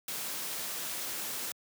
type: noise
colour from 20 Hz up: white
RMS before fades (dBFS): -37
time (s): 0.08-1.52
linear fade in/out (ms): 2
effects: high-pass 150 Hz 12 dB/octave